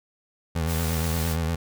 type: tone with vibrato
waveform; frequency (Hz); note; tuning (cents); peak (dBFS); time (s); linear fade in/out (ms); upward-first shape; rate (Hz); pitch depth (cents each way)
25% pulse; 81.4; E2; -21; -20; 0.55-1.56; 10; sine; 8.6; 67
type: noise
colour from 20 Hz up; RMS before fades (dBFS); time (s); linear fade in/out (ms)
white; -34; 0.66-1.37; 50
effects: none